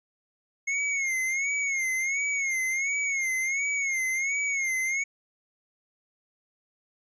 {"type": "tone with vibrato", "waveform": "square", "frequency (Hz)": 2164, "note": "C#7", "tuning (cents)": -42, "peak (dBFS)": -26, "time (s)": [0.67, 5.04], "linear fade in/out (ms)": 10, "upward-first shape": "sine", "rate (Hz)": 1.4, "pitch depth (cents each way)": 92, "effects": ["resampled to 22050 Hz"]}